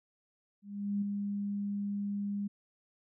sine tone with ADSR envelope, 202.4 Hz, G#3, 44 cents flat, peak -28 dBFS, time 0.62-2.48 s, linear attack 400 ms, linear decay 5 ms, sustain -4 dB, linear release 13 ms, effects none

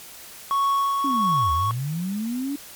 triangle tone with tremolo, 1108.7 Hz, C#6, in tune, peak -16 dBFS, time 0.51-1.71 s, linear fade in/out 0 ms, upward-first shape sine, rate 1.5 Hz, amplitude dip 30%
sine linear two-way sweep, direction down then up, 290 to 73.1 to 290 Hz, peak -24 dBFS, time 1.04-2.56 s, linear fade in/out 5 ms, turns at 1.52 s
effects white hiss -42 dBFS RMS until 2.75 s + MP3 96 kbps

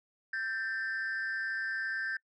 sine tone pair together, 1568 / 1785.6 Hz, G6 / A6, 0 / +25 cents, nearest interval major second, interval 225 cents, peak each -32 / -34 dBFS, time 0.33-2.17 s, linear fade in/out 5 ms, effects noise-tail reverb RT60 0.1 s tail -25 dB re dry + tanh soft clip ceiling -29 dBFS

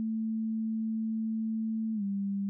sine tone with pitch glide, 221.6 to 198.57 Hz, A3 to G3, +13 to +23 cents, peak -29 dBFS, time 0-2.49 s, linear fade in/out 0 ms, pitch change -190 cents, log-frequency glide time 1.94-2.03 s, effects none

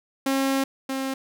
sawtooth tone pair in turn, 270 / 267.1 Hz, C#4 / C4, -45 / +36 cents, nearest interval unison, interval 19 cents, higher first, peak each -17 / -22 dBFS, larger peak first, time 0.26-0.64 / 0.89-1.14 s, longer first, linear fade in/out 5 ms, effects none

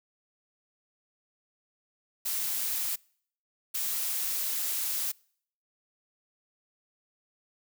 blue noise bursts at uneven times, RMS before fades -31 dBFS, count 2, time 2.25-2.96 / 3.74-5.12 s, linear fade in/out 10 ms, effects noise-tail reverb RT60 0.6 s tail -26 dB re dry

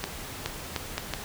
accelerating click train, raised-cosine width 0.2 ms, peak -11 dBFS, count 5, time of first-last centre 0.04-1.137 s, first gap 420 ms, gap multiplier 0.72, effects pink hiss -39 dBFS RMS until 1.24 s

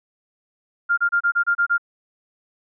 sine tone bursts, 1400 Hz, F6, 4 cents sharp, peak -15 dBFS, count 8, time 0.89-1.781 s, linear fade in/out 20 ms, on 86 ms, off 29 ms, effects none

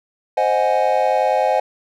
triangle chord, Ab dominant seventh, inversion first, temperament equal, 523.3 / 622.3 / 740 / 830.6 Hz, C5 / Eb5 / Gb5 / Ab5, 0 / 0 / 0 / 0 cents, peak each -18 dBFS, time 0.37-1.6 s, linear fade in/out 5 ms, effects none

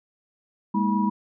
sine tone cluster, 204.1 / 230.6 / 317.9 / 970 Hz, G#3 / A#3 / D#4 / B5, -30 / -19 / +37 / -31 cents, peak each -22 / -28 / -30 / -26 dBFS, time 0.74-1.1 s, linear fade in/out 10 ms, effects none

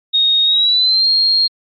sine tone with pitch glide, 3729 to 4234 Hz, A#7 to C8, 0 to +20 cents, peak -10 dBFS, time 0.13-1.48 s, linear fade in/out 20 ms, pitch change +220 cents, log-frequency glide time 0.44-1.09 s, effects AAC 48 kbps

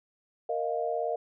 sine chord, Bb suspended fourth, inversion none, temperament just, 466.2 / 621.6 / 699.2 Hz, Bb4 / Eb5 / F5, 0 / -2 / +2 cents, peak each -32 dBFS, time 0.49-1.16 s, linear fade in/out 5 ms, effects none

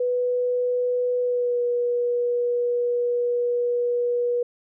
sine tone with pitch glide, 493.9 to 483.7 Hz, B4 to B4, 0 to -36 cents, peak -20 dBFS, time 0-4.43 s, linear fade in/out 5 ms, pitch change -36 cents, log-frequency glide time 1.21-1.62 s, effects none

